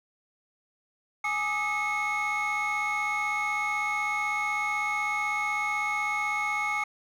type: tone cluster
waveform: triangle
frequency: 834 / 1194 / 1270 / 2184 Hz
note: G#5 / D6 / D#6 / C#7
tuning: +7 / +28 / +35 / -26 cents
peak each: -30 / -32 / -33 / -26 dBFS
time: 1.24-6.84 s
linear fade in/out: 5 ms
effects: tanh soft clip ceiling -19 dBFS

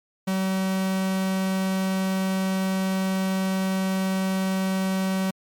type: tone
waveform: 45% pulse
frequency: 190 Hz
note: F#3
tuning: 46 cents sharp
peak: -22 dBFS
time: 0.27-5.31 s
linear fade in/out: 10 ms
effects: MP3 96 kbps

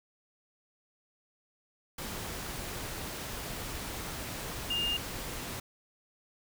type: tone in noise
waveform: sine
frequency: 2821 Hz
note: F7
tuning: 17 cents sharp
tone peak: -29 dBFS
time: 4.7-4.97 s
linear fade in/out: 5 ms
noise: pink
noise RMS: -39 dBFS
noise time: 1.98-5.6 s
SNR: +7 dB
effects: none

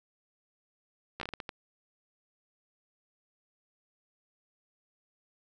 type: slowing click train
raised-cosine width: 0.3 ms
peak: -21 dBFS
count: 8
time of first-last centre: 1.2-1.492 s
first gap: 13 ms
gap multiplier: 1.38
effects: none

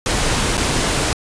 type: noise with dropouts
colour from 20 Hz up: pink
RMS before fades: -18 dBFS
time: 0.06-1.13 s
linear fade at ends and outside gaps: 1 ms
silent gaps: 0.571-0.577 s
effects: resampled to 22050 Hz

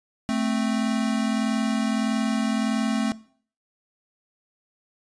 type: tone pair together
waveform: square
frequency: 220 / 261.6 Hz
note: A3 / C4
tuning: 0 / 0 cents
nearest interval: minor third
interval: 300 cents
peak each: -25 / -27 dBFS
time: 0.29-3.12 s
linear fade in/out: 0 ms
effects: noise-tail reverb RT60 0.5 s tail -19 dB re dry + resampled to 22050 Hz

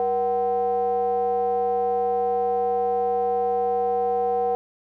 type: ring-modulated tone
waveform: triangle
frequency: 138.59 Hz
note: C#3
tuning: in tune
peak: -15 dBFS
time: 0-4.55 s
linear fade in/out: 0 ms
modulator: 616 Hz
effects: none

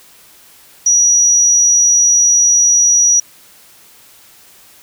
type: tone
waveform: sine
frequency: 5810 Hz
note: F#8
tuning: 32 cents flat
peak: -7 dBFS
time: 0.86-3.2 s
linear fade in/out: 5 ms
effects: white hiss -44 dBFS RMS until 4.82 s

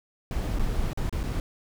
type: noise with dropouts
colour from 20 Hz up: brown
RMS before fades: -27 dBFS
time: 0.31-1.4 s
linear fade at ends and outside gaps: 1 ms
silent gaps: 0.588-0.594 / 0.932-0.974 / 1.095-1.126 / 1.232-1.237 s
effects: none

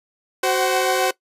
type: tone cluster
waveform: sawtooth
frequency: 373.3 / 522 / 754 Hz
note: F#4 / C5 / F#5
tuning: +15 / -4 / +32 cents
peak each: -18 dBFS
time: 0.43-1.11 s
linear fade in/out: 5 ms
effects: noise-tail reverb RT60 0.1 s tail -19 dB re dry + resampled to 32000 Hz

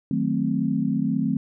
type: chord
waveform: sine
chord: D# diminished seventh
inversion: none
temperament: equal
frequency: 155.56 / 185 / 220 / 261.6 Hz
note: D#3 / F#3 / A3 / C4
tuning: 0 / 0 / 0 / 0 cents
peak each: -28 / -27 / -25 / -25 dBFS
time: 0.11-1.37 s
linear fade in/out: 2 ms
effects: none

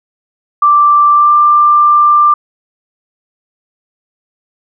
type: tone with pitch glide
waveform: sine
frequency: 1174.7 to 1186.3 Hz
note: D6 to D6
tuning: 0 to +17 cents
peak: -4 dBFS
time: 0.62-2.34 s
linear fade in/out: 5 ms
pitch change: +17 cents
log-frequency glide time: 1.12-1.34 s
effects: none

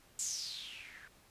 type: noise with low-pass filter sweep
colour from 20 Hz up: violet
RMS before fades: -43 dBFS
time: 0.19-1.08 s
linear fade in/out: 2 ms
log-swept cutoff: 7500 to 1500 Hz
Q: 6.7
effects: pink hiss -64 dBFS RMS until 1.3 s + resampled to 32000 Hz

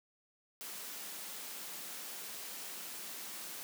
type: high-pass noise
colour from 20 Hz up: white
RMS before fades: -45 dBFS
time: 0.61-3.63 s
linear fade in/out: 0 ms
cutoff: 160 Hz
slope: 48 dB/octave
effects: none

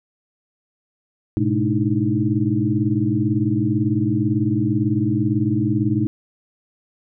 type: tone cluster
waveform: sine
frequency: 107.1 / 125.1 / 213.2 / 299.5 / 319.5 Hz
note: A2 / B2 / G#3 / D4 / D#4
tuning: -46 / +23 / +46 / +34 / +46 cents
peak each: -23 dBFS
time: 1.37-6.07 s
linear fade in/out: 0 ms
effects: none

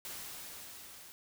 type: noise with level ramp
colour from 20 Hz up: white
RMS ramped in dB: -43 to -53 dBFS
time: 0.05-1.12 s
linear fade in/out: 0 ms
effects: none

